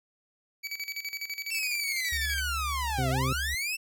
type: tone with tremolo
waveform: 25% pulse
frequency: 2282 Hz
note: C#7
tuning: 50 cents sharp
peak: -28 dBFS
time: 0.63-2.41 s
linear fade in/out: 20 ms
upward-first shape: square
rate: 12 Hz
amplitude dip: 75%
type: linear two-way sweep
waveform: sawtooth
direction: down then up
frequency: 2705 to 634 to 2705 Hz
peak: -26 dBFS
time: 1.5-3.77 s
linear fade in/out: 20 ms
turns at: 3.1 s
type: tone with vibrato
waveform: sine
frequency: 69.3 Hz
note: C#2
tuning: in tune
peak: -33 dBFS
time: 2.12-3.55 s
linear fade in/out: 5 ms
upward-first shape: triangle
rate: 9 Hz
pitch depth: 41 cents each way
type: harmonic tone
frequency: 130.81 Hz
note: C3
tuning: in tune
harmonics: 1 / 2 / 3 / 4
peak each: -28 / -34 / -38 / -40 dBFS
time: 2.98-3.33 s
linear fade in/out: 2 ms
effects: none